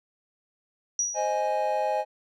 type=tone with exponential decay; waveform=sine; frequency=5800 Hz; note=F#8; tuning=35 cents flat; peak=-21 dBFS; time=0.99-1.5 s; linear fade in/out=2 ms; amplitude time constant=110 ms
type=chord; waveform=triangle; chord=Ab major; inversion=first; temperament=equal; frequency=523.3 / 622.3 / 830.6 Hz; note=C5 / Eb5 / Ab5; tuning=0 / 0 / 0 cents; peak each=-29 / -26 / -25 dBFS; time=1.14-2.05 s; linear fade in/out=50 ms
effects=none